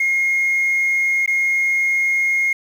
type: tone with dropouts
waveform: sine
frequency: 2144 Hz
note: C7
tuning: 42 cents sharp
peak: -13 dBFS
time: 0-2.53 s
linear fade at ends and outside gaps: 5 ms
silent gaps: 1.261-1.276 s
effects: tanh soft clip ceiling -13 dBFS + 7-bit